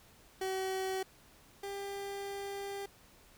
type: tone pair in turn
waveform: 30% pulse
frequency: 379.5 / 398.1 Hz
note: F#4 / G4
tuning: +44 / +27 cents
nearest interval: minor second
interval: 83 cents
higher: second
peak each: -31 / -36 dBFS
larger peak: first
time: 0.41-1.03 / 1.63-2.86 s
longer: second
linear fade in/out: 5 ms
effects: pink hiss -61 dBFS RMS until 3.37 s